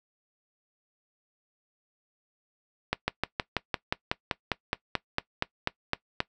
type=slowing click train; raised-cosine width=0.3 ms; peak=-9 dBFS; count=17; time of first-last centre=2.93-6.204 s; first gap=150 ms; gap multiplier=1.04; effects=noise-tail reverb RT60 0.1 s tail -20 dB re dry